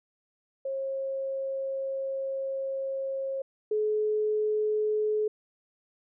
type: tone pair in turn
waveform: sine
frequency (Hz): 539 / 426.8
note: C#5 / G#4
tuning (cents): -49 / +47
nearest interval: major third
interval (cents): 404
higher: first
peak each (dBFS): -29 / -24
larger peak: second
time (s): 0.65-3.42 / 3.71-5.28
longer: first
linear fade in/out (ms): 5
effects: none